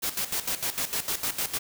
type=noise with tremolo; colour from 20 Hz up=white; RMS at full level=-28 dBFS; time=0.02-1.59 s; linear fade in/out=20 ms; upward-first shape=square; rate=6.6 Hz; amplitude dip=75%; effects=none